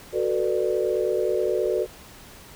sine chord, B minor seventh, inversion second, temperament just, 370.4 / 444.5 / 493.9 / 592.7 Hz, F#4 / A4 / B4 / D5, +2 / +18 / 0 / +16 cents, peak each -25 / -26 / -27 / -28 dBFS, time 0.12-1.87 s, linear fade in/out 50 ms, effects pink hiss -46 dBFS RMS until 2.55 s

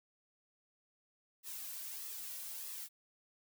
blue noise with flanger, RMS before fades -45 dBFS, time 1.43-2.89 s, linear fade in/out 50 ms, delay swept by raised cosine 1.3 to 2.4 ms, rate 1.6 Hz, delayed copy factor -0.55, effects none

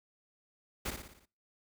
pink noise with echo, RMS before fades -36 dBFS, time 0.85-0.91 s, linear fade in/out 10 ms, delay 58 ms, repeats 6, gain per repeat -5 dB, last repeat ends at 1.258 s, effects noise-tail reverb RT60 0.4 s tail -24 dB re dry

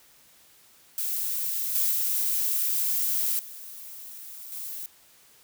violet noise with level steps, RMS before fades -29 / -24 / -26 / -42 / -36 dBFS, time 0.98-4.86 s, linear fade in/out 0 ms, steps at 1.75 / 1.91 / 3.39 / 4.52 s, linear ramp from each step 2 ms, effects white hiss -57 dBFS RMS until 5.43 s

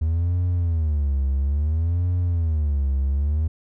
triangle tone with vibrato, 77.78 Hz, D#2, in tune, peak -16 dBFS, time 0.01-3.48 s, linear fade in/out 10 ms, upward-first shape sine, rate 0.59 Hz, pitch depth 240 cents each way, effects tanh soft clip ceiling -12 dBFS

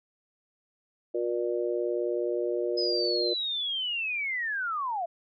harmonic tone, 119.3 Hz, A#2, 41 cents sharp, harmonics 3 / 4 / 5, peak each -29 / -31 / -33 dBFS, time 1.14-3.34 s, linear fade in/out 10 ms
sine linear sweep, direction down, 5080 to 650 Hz, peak -28 dBFS, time 2.77-5.06 s, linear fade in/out 10 ms
effects none

